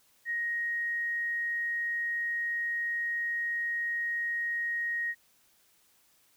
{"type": "tone", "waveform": "sine", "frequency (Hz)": 1877, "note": "A#6", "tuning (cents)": 11, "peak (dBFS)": -29, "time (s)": [0.25, 5.15], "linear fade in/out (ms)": 50, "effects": ["white hiss -66 dBFS RMS until 6.36 s"]}